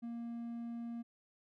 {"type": "tone", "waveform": "triangle", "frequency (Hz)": 234.1, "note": "A#3", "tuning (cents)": 8, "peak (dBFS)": -38, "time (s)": [0.02, 1.03], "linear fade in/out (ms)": 20, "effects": []}